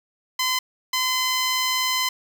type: tone pair in turn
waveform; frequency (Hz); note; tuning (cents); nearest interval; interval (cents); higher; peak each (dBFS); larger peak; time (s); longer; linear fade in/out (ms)
10% pulse; 1024 / 1024; C6 / C6; -38 / -38; unison; 0; neither; -12; neither; 0.39-0.59 / 0.93-2.09; second; 5
effects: none